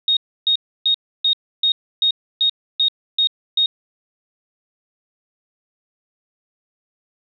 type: tone bursts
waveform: sine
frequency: 3729 Hz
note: A#7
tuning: in tune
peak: -13 dBFS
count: 10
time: 0.08-3.66 s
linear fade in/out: 2 ms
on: 88 ms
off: 300 ms
effects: none